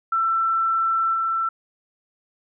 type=tone with level steps; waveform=sine; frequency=1338 Hz; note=E6; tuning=25 cents sharp; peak=-18 / -20 dBFS; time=0.12-1.49 s; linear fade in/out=5 ms; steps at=1.13 s; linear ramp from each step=20 ms; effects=none

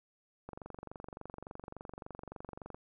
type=click train; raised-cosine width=1 ms; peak=-30 dBFS; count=54; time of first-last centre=0.49-2.745 s; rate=23.5 Hz; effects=none

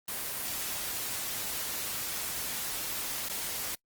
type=noise with dropouts; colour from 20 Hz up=white; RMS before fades=-35 dBFS; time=0.08-3.75 s; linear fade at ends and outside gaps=2 ms; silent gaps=3.286-3.297 s; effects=noise-tail reverb RT60 0.1 s tail -25 dB re dry + Opus 24 kbps

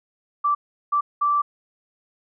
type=tone bursts at uneven times; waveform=sine; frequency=1167 Hz; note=D6; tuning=11 cents flat; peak=-17 dBFS; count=3; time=0.44-0.55 / 0.92-1.01 / 1.21-1.42 s; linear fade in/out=10 ms; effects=none

